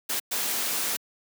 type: noise bursts at uneven times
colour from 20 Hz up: white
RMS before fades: -28 dBFS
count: 2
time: 0.09-0.2 / 0.31-0.97 s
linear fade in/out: 10 ms
effects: high-pass 200 Hz 12 dB/octave